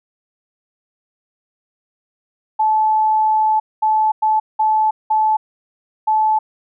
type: tone bursts at uneven times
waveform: sine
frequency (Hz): 867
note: A5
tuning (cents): -26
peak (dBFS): -12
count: 6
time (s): 2.59-3.6 / 3.82-4.12 / 4.22-4.4 / 4.59-4.91 / 5.1-5.37 / 6.07-6.39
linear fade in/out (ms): 10
effects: none